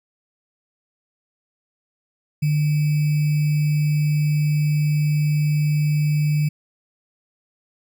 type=tone with sample-and-hold; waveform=sine; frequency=150 Hz; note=D3; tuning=37 cents sharp; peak=-16 dBFS; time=2.42-6.49 s; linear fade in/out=10 ms; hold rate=2450 Hz; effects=none